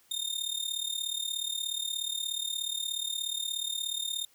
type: tone with amplitude modulation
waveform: sawtooth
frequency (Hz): 3650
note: A#7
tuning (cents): -37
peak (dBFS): -25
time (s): 0.11-4.25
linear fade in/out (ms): 5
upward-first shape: sine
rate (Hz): 36.8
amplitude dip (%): 80
effects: white hiss -64 dBFS RMS until 4.34 s